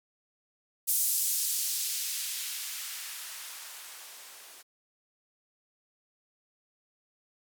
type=noise with band-pass filter sweep; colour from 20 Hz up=violet; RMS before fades=-34 dBFS; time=0.87-4.63 s; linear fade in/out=20 ms; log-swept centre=9100 to 390 Hz; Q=0.74; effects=none